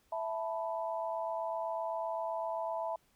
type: chord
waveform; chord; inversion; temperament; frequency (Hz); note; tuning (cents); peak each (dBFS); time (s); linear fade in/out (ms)
sine; E suspended fourth; none; equal; 659.3 / 880 / 987.8; E5 / A5 / B5; 0 / 0 / 0; -36 / -39 / -40; 0.12-2.96; 5
effects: pink hiss -71 dBFS RMS until 3.15 s